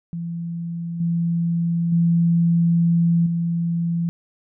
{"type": "tone with level steps", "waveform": "sine", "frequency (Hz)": 169.1, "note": "E3", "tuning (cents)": 44, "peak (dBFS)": [-25, -18, -14, -19], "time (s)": [0.13, 4.09], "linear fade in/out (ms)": 0, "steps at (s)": [1, 1.92, 3.26], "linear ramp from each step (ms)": 5, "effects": []}